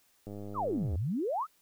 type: click train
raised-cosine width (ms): 2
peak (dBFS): -30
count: 71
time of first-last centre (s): 0.27-0.956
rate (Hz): 102
type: exponential two-way sweep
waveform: sine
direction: down then up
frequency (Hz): 1388 to 73 to 1388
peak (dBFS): -29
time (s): 0.54-1.47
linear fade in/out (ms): 50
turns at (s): 0.94
effects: white hiss -68 dBFS RMS until 1.61 s